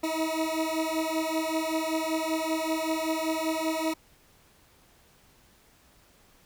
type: beating tone pair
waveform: 20% pulse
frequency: 316.9 / 322.1 Hz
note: D#4 / E4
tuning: +32 / -40 cents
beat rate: 5.2 Hz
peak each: -25 dBFS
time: 0.03-3.94 s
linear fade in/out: 10 ms
effects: pink hiss -60 dBFS RMS until 6.45 s